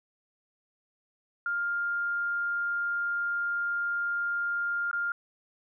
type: tone with dropouts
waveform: sine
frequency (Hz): 1403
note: F6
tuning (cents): +8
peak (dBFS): -27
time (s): 1.46-5.12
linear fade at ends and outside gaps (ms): 2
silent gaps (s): 4.913-4.93
effects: none